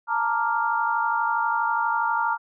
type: chord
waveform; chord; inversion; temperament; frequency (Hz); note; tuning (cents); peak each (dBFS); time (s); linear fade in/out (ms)
sine; Bb major seventh; third; equal; 880 / 932.3 / 1174.7 / 1396.9; A5 / Bb5 / D6 / F6; 0 / 0 / 0 / 0; -28 / -24 / -30 / -26; 0.07-2.38; 50
effects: none